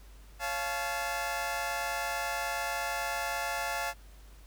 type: chord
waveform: 20% pulse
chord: Db augmented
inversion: none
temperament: just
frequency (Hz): 554.4 / 693 / 866.2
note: Db5 / F5 / A5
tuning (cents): 0 / -14 / -27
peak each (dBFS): -35 / -30 / -30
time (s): 0.39-3.94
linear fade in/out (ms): 50
effects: added 50 Hz sine -50 dBFS peak until 4.46 s + pink hiss -60 dBFS RMS until 4.46 s